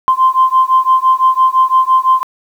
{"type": "beating tone pair", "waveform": "sine", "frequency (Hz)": [1039, 1044.9], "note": ["C6", "C6"], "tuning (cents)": [-12, -3], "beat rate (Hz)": 5.9, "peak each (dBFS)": -10, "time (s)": [0.08, 2.23], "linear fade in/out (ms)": 0, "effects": ["tanh soft clip ceiling 0 dBFS", "7-bit"]}